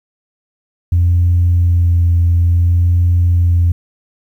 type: tone with vibrato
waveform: sine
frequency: 86.6 Hz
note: F2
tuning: 14 cents flat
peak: -7 dBFS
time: 0.92-3.72 s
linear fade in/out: 5 ms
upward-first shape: sine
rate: 0.58 Hz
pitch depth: 17 cents each way
effects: tanh soft clip ceiling -5 dBFS + 8-bit